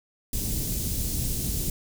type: band-stop noise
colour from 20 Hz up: pink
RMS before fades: -28 dBFS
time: 0.33-1.7 s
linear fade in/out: 2 ms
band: 220 to 6600 Hz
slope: 12 dB/octave
effects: none